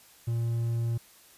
triangle tone, 116.54 Hz, A#2, in tune, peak -24 dBFS, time 0.27-0.98 s, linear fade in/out 10 ms, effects white hiss -56 dBFS RMS until 1.37 s + resampled to 32000 Hz

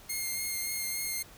5% pulse tone with vibrato, 2130 Hz, C7, 30 cents sharp, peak -22 dBFS, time 0.09-1.23 s, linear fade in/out 10 ms, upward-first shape triangle, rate 3.5 Hz, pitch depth 19 cents each way, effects pink hiss -53 dBFS RMS until 1.37 s

